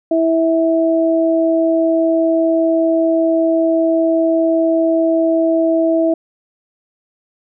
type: tone pair together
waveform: sine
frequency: 327.7 / 652.8 Hz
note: E4 / E5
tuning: -10 / -17 cents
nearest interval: octave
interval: 1193 cents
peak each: -14 dBFS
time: 0.11-6.14 s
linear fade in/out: 5 ms
effects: none